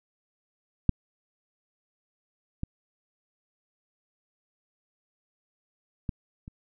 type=clicks; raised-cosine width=5 ms; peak=-7 / -18 / -17 / -29 dBFS; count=4; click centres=0.893 / 2.634 / 6.092 / 6.479 s; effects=none